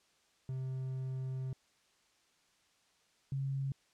triangle / sine tone pair in turn, 130.81 / 136.27 Hz, C3 / C#3, 0 / -29 cents, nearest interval minor second, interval 71 cents, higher second, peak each -34 / -33 dBFS, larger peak second, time 0.49-1.53 / 3.32-3.72 s, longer first, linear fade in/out 2 ms, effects white hiss -71 dBFS RMS until 3.93 s + low-pass 7000 Hz 12 dB/octave

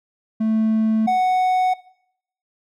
triangle tone pair in turn, 220 / 740 Hz, A3 / F#5, 0 / 0 cents, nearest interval octave + major sixth, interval 2100 cents, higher second, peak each -15 / -13 dBFS, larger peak second, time 0.4-1.07 / 1.07-1.74 s, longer neither, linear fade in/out 10 ms, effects noise-tail reverb RT60 0.7 s tail -19 dB re dry

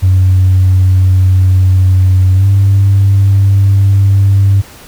sine tone with pitch glide, 93.2 to 98.57 Hz, F#2 to G2, +13 to +10 cents, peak -3 dBFS, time 0.02-4.62 s, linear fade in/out 20 ms, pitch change +97 cents, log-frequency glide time 2.34-2.46 s, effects tanh soft clip ceiling -1 dBFS + pink hiss -35 dBFS RMS until 4.87 s

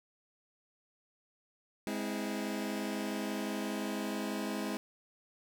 sawtooth chord, Ab augmented, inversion none, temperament just, 207.7 / 259.6 / 324.5 Hz, Ab3 / C4 / E4, 0 / -13 / -27 cents, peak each -33 / -36 / -36 dBFS, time 1.87-4.77 s, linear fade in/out 0 ms, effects none

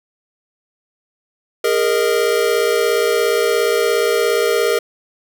square chord, Ab suspended second, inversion none, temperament equal with one note detuned, 409.1 / 466.2 / 622.3 Hz, Ab4 / Bb4 / Eb5, -26 / 0 / 0 cents, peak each -19 / -17 / -23 dBFS, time 1.64-4.79 s, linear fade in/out 5 ms, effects none

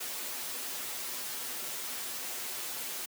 white noise with comb filter, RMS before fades -38 dBFS, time 0-3.06 s, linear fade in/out 10 ms, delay 8.1 ms, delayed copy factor +0.65, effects high-pass 200 Hz 12 dB/octave

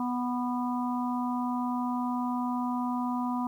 harmonic tone with a mistuned harmonic, 246.9 Hz, B3, in tune, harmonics 1 / 3 / 4 / 5, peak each -29 / -37 / -34 / -41 dBFS, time 0-3.47 s, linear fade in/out 2 ms, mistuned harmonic 5, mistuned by -22 cents, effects 10-bit

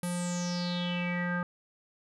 square tone with low-pass filter sweep, 176.3 Hz, F3, 17 cents sharp, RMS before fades -32 dBFS, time 0.03-1.43 s, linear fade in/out 2 ms, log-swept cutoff 11000 to 1400 Hz, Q 7.3, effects none

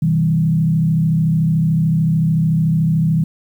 sine tone with frequency modulation, 161.2 Hz, E3, 38 cents flat, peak -12 dBFS, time 0.02-3.24 s, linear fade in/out 5 ms, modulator 33.6 Hz, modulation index 0.75, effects 8-bit

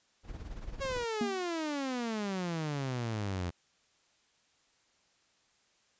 brown noise with tremolo, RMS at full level -40 dBFS, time 0.23-1.06 s, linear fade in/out 50 ms, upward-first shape sine, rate 18 Hz, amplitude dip 65%
sawtooth exponential sweep, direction down, 554.4 to 84.9 Hz, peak -29 dBFS, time 0.8-3.51 s, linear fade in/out 20 ms
triangle tone with exponential decay, 233.1 Hz, A#3, in tune, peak -25 dBFS, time 1.21-1.48 s, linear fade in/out 2 ms, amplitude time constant 57 ms
effects white hiss -70 dBFS RMS until 5.99 s + resampled to 16000 Hz

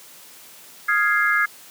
sine chord, F minor seventh, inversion third, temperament equal with one note detuned, 1244.5 / 1396.9 / 1661.2 / 2099 Hz, Eb6 / F6 / Ab6 / C7, 0 / 0 / 0 / +5 cents, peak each -24 / -24 / -19 / -23 dBFS, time 0.88-1.46 s, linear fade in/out 10 ms, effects white hiss -45 dBFS RMS until 1.7 s + high-pass 150 Hz 12 dB/octave

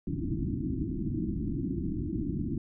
white low-pass noise, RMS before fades -32 dBFS, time 0.07-2.58 s, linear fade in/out 2 ms, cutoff 340 Hz, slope 96 dB/octave, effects none

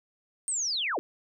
sine linear sweep, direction down, 8700 to 254 Hz, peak -27 dBFS, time 0.48-0.99 s, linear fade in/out 0 ms, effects none

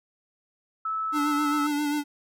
sine tone, 1306 Hz, E6, 17 cents flat, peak -26 dBFS, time 0.85-1.67 s, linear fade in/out 5 ms
square tone with vibrato, 293.7 Hz, D4, in tune, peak -25 dBFS, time 1.12-2.04 s, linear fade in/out 50 ms, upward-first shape sine, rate 7.5 Hz, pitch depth 32 cents each way
effects none

